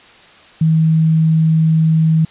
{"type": "tone", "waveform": "sine", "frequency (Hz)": 160, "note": "D#3", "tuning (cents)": 49, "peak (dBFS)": -9, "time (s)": [0.61, 2.25], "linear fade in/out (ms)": 5, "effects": ["white hiss -43 dBFS RMS until 2.3 s", "resampled to 8000 Hz"]}